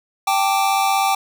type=chord; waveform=square; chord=G suspended second; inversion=none; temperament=equal; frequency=784 / 880 / 1174.7 Hz; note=G5 / A5 / D6; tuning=0 / 0 / 0 cents; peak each=-18 / -24 / -23 dBFS; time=0.27-1.15 s; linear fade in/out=5 ms; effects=none